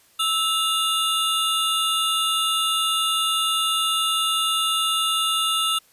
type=tone cluster; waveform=square; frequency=1310 / 2821 / 3555 Hz; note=E6 / F7 / A7; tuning=-11 / +17 / +17 cents; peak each=-25 dBFS; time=0.19-5.79 s; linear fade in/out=10 ms; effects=white hiss -57 dBFS RMS until 5.92 s + resampled to 32000 Hz